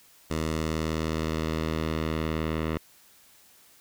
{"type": "tone with low-pass filter sweep", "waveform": "10% pulse", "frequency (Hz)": 79.4, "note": "D#2", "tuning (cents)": 36, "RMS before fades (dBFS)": -29, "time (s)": [0.3, 2.78], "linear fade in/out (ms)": 10, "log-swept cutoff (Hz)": [9000, 2700], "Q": 0.93, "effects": ["white hiss -57 dBFS RMS until 3.8 s"]}